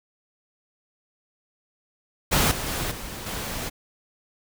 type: noise with level steps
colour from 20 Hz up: pink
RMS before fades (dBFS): -20 / -30 / -28 / -36 / -31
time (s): 2.31-3.7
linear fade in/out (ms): 20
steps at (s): 2.51 / 2.66 / 2.91 / 3.26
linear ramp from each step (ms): 5
effects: none